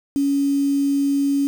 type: tone with quantisation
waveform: sine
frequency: 280 Hz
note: C#4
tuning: 18 cents sharp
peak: -16 dBFS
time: 0.16-1.47 s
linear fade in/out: 0 ms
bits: 6
effects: none